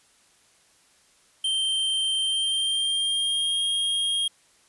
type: tone with pitch glide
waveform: square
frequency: 3136 to 3245 Hz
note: G7 to G#7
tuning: 0 to -41 cents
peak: -23 dBFS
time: 1.44-4.28 s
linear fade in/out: 5 ms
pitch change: +59 cents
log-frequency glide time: 2.22-3.63 s
effects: white hiss -60 dBFS RMS until 4.68 s + resampled to 24000 Hz